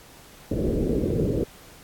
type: low-pass noise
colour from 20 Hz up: white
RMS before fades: -24 dBFS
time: 0.51-1.44 s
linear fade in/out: 5 ms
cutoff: 500 Hz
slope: 48 dB/octave
effects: pink hiss -49 dBFS RMS until 1.83 s + AAC 64 kbps